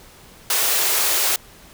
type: high-pass noise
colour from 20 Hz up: white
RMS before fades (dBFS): -19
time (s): 0.5-1.36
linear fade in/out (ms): 2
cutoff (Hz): 340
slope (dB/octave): 48
effects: pink hiss -46 dBFS RMS until 1.73 s